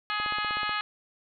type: harmonic tone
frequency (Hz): 419.5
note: G#4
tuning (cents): +17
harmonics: 2 / 3 / 4 / 5 / 6 / 7 / 8 / 9 / 10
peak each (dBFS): -38 / -31 / -34 / -38 / -37 / -38 / -41 / -47 / -40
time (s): 0.1-0.81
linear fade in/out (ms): 0
type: click train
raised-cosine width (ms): 1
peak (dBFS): -25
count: 9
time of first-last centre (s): 0.2-0.694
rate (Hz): 16.2
effects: none